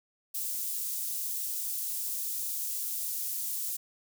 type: high-pass noise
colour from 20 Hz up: white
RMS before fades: -34 dBFS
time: 0.34-3.77 s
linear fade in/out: 10 ms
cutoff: 7700 Hz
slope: 12 dB/octave
effects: none